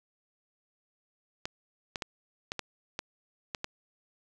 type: clicks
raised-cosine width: 0.2 ms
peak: -16 dBFS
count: 8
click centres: 1.455 / 1.958 / 2.022 / 2.519 / 2.593 / 2.991 / 3.548 / 3.644 s
effects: none